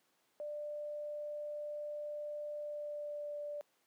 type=tone with pitch glide; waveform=sine; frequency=593 to 587.2 Hz; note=D5 to D5; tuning=+17 to 0 cents; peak=-39 dBFS; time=0.4-3.61 s; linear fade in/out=0 ms; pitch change=-17 cents; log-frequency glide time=2.55-3.38 s; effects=pink hiss -75 dBFS RMS until 3.86 s + high-pass 300 Hz 12 dB/octave

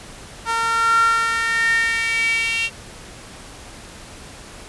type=tone with high-pass filter sweep; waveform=sawtooth; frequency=457.2 Hz; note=A#4; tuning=34 cents flat; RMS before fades=-19 dBFS; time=0.45-2.7 s; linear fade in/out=50 ms; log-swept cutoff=1100 to 2700 Hz; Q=8.6; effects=pink hiss -39 dBFS RMS until 4.68 s + resampled to 24000 Hz

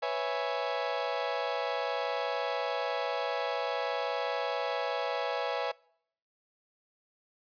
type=chord; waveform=35% pulse; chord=C# minor seventh; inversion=third; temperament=equal; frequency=493.9 / 554.4 / 659.3 / 830.6 Hz; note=B4 / C#5 / E5 / G#5; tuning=0 / 0 / 0 / 0 cents; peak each=-34 dBFS; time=0.02-5.72 s; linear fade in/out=10 ms; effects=noise-tail reverb RT60 0.7 s tail -25 dB re dry + resampled to 11025 Hz

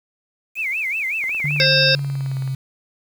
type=tone with vibrato; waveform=sine; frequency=2339 Hz; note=D7; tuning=8 cents flat; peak=-20 dBFS; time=0.55-1.66 s; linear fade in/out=50 ms; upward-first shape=sine; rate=5.3 Hz; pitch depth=230 cents each way
type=click train; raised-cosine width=0.5 ms; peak=-24 dBFS; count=24; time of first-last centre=1.24-2.477 s; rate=18.6 Hz
type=tone with pitch glide; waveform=sine; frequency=146.83 to 133.1 Hz; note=D3 to C3; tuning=0 to +30 cents; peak=-21 dBFS; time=1.44-2.55 s; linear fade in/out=5 ms; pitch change=-170 cents; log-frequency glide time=1.72-2.36 s
type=harmonic tone; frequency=530 Hz; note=C5; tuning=22 cents sharp; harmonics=1 / 3 / 5 / 7 / 9 / 10; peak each=-20 / -20 / -20 / -20 / -20 / -20 dBFS; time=1.6-1.95 s; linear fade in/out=0 ms
effects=7-bit

